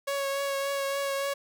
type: tone with vibrato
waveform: sawtooth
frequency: 554.4 Hz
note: C#5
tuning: in tune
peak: -24 dBFS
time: 0.07-1.34 s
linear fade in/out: 10 ms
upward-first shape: triangle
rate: 3.5 Hz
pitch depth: 20 cents each way
effects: none